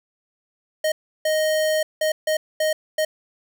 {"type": "tone bursts at uneven times", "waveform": "square", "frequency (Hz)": 622.3, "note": "D#5", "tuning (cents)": 0, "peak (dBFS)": -19, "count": 6, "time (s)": [[0.84, 0.92], [1.25, 1.83], [2.01, 2.12], [2.27, 2.37], [2.6, 2.73], [2.98, 3.05]], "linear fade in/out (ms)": 5, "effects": []}